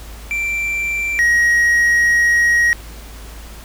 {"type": "tone pair in turn", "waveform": "triangle", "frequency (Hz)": [2349, 1891.5], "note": ["D7", "A#6"], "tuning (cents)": [0, 25], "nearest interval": "major third", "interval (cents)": 375, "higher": "first", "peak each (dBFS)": [-16, -9], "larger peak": "second", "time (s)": [[0.31, 1.19], [1.19, 2.73]], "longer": "second", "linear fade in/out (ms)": 0, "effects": ["added 54 Hz sine -33 dBFS peak until 3.64 s", "pink hiss -39 dBFS RMS until 3.64 s"]}